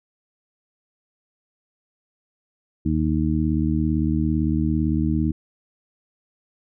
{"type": "harmonic tone", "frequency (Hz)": 77.78, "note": "D#2", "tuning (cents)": 0, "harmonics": [1, 2, 3, 4], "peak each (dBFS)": [-24, -24, -24, -24], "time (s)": [2.85, 5.32], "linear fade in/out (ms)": 10, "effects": []}